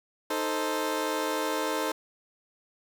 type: chord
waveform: 20% pulse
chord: A diminished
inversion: second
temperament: equal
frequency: 311.1 / 440 / 523.3 Hz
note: Eb4 / A4 / C5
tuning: 0 / 0 / 0 cents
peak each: -27 dBFS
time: 0.3-1.92 s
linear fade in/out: 5 ms
effects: none